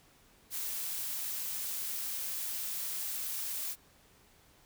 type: noise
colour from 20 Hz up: blue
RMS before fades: -37 dBFS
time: 0.5-3.76 s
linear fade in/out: 50 ms
effects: pink hiss -63 dBFS RMS until 4.65 s